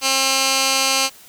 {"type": "tone with band-pass filter", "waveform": "15% pulse", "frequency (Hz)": 267.4, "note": "C4", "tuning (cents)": 38, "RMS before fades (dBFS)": -18, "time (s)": [0.01, 1.1], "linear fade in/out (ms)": 50, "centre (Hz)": 5400, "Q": 0.88, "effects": ["white hiss -45 dBFS RMS until 1.28 s"]}